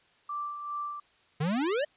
sine tone with tremolo, 1173 Hz, D6, 2 cents flat, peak -31 dBFS, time 0.29-1 s, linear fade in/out 5 ms, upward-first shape sine, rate 2.5 Hz, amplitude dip 50%
square exponential sweep, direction up, 141.1 to 626 Hz, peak -27 dBFS, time 1.4-1.85 s, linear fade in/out 10 ms
effects white hiss -64 dBFS RMS until 1.96 s + resampled to 8000 Hz

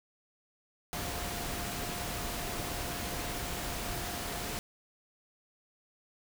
sine tone in noise, 704 Hz, F5, 14 cents sharp, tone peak -45 dBFS, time 0.93-4.59 s, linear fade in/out 0 ms, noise pink, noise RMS -37 dBFS, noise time 0.93-4.59 s, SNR -11 dB, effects none

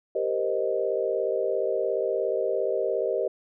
sine chord, C minor seventh, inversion second, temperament equal, 392 / 466.2 / 523.3 / 622.3 Hz, G4 / Bb4 / C5 / Eb5, 0 / 0 / 0 / 0 cents, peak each -29 dBFS, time 0.15-3.28 s, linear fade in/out 5 ms, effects none

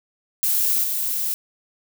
violet noise with level steps, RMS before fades -20 / -24 dBFS, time 0.43-1.34 s, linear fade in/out 0 ms, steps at 0.83 s, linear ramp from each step 10 ms, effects none

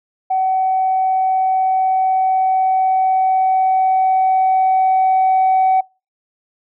sine tone with level ramp, 756 Hz, F#5, 37 cents sharp, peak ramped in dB -13 to -9 dBFS, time 0.3-5.81 s, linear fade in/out 10 ms, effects noise-tail reverb RT60 0.3 s tail -26 dB re dry + tanh soft clip ceiling -8 dBFS

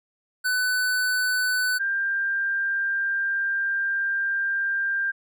square / sine tone pair in turn, 1500 / 1590.8 Hz, F#6 / G6, +23 / +25 cents, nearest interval minor second, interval 102 cents, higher second, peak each -22 dBFS, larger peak neither, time 0.44-1.79 / 1.79-5.12 s, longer second, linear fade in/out 20 ms, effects none

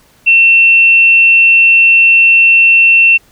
sine tone, 2700 Hz, E7, 41 cents sharp, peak -3 dBFS, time 0.26-3.18 s, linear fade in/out 20 ms, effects pink hiss -48 dBFS RMS until 3.31 s

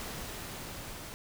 pink noise with level ramp, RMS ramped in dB -40 to -44 dBFS, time 0-1.14 s, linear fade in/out 0 ms, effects none

